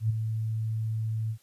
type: tone with ADSR envelope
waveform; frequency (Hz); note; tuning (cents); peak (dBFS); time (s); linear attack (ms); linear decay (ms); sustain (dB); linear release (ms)
sine; 110.7; A2; +11; -20; 0-1.38; 97; 14; -7; 78
effects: white hiss -64 dBFS RMS until 1.42 s + resampled to 32000 Hz

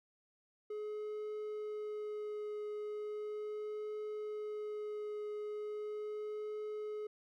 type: tone with vibrato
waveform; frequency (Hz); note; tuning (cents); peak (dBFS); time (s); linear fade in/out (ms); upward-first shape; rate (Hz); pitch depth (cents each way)
triangle; 422.6; G#4; +30; -37; 0.7-7.07; 5; triangle; 0.38; 11
effects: none

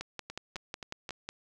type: two click trains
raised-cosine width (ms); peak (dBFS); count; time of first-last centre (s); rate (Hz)
0.2; -23 / -20; 4 / 8; 0.3-1.092 / 0.01-1.29; 3.79 / 5.47
effects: none

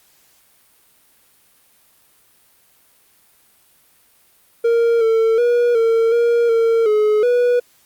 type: tone with pitch steps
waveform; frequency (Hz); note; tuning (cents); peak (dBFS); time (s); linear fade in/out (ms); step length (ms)
triangle; 465.2 / 449.4 / 480.3 / 455.3 / 470.6 / 457 / 424.9 / 487.7; A#4 / A4 / B4 / A#4 / A#4 / A#4 / G#4 / B4; -4 / +37 / -48 / -41 / +16 / -34 / +40 / -22; -10; 4.64-7.6; 10; 370
effects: white hiss -55 dBFS RMS until 7.85 s + Opus 48 kbps

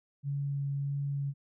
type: tone with vibrato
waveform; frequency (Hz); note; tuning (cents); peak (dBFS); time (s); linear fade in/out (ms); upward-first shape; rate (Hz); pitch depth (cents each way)
sine; 140.6; C#3; +25; -30; 0.23-1.34; 50; sine; 1.6; 8
effects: none

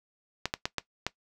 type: clicks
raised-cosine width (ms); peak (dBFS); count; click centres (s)
0.2; -11; 5; 0.456 / 0.539 / 0.655 / 0.783 / 1.066
effects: noise-tail reverb RT60 0.1 s tail -18 dB re dry

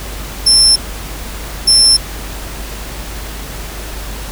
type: tone bursts at uneven times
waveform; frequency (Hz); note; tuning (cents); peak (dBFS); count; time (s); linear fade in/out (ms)
35% pulse; 5340; E8; +22; -3; 2; 0.46-0.76 / 1.67-1.97; 10
effects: added 50 Hz sine -25 dBFS peak until 4.31 s + pink hiss -28 dBFS RMS until 4.31 s

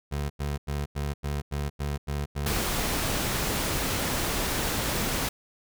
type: tone bursts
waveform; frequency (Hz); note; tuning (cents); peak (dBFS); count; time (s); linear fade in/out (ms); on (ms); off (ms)
25% pulse; 72.1; D2; -31; -24; 9; 0.11-2.54; 20; 190; 90
type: noise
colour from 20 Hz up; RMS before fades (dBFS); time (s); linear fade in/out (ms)
pink; -28; 2.46-5.29; 5
effects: none

